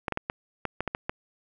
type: clicks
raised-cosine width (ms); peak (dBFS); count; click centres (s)
0.5; -13; 9; 0.082 / 0.123 / 0.174 / 0.299 / 0.653 / 0.806 / 0.877 / 0.949 / 1.095
effects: none